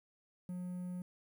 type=tone; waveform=triangle; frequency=180 Hz; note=F#3; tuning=47 cents flat; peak=-37 dBFS; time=0.49-1.02 s; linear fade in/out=2 ms; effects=11-bit